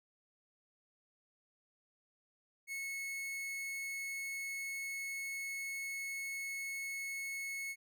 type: tone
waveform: 45% pulse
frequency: 2193 Hz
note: C#7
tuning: 19 cents flat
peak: -39 dBFS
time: 2.67-7.76 s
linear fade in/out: 50 ms
effects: none